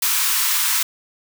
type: high-pass noise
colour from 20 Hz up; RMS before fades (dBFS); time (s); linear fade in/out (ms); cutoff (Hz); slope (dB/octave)
white; -19; 0.02-0.83; 5; 910; 96
effects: none